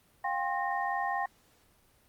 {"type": "tone cluster", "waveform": "sine", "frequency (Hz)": [710, 794, 1064, 1846], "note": ["F5", "G5", "C6", "A#6"], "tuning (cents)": [28, 22, 29, -17], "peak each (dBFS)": [-36, -32, -36, -36], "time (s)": [0.24, 1.26], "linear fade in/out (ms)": 5, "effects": ["pink hiss -65 dBFS RMS until 2.08 s", "Opus 32 kbps"]}